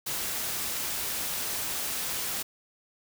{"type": "noise", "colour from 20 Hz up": "white", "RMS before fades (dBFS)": -32, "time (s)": [0.06, 2.43], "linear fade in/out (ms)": 10, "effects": []}